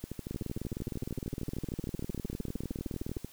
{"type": "two click trains", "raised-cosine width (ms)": 3, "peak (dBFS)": [-23, -24], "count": [57, 43], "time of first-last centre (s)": [[0.31, 3.167], [0.04, 3.246]], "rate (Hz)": [19.6, 13.1], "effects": ["white hiss -56 dBFS RMS until 3.32 s"]}